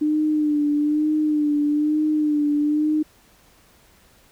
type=tone with vibrato; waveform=sine; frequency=300 Hz; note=D4; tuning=37 cents sharp; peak=-17 dBFS; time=0.01-3.03 s; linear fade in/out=10 ms; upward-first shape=sine; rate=1.1 Hz; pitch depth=40 cents each way; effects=pink hiss -55 dBFS RMS until 4.31 s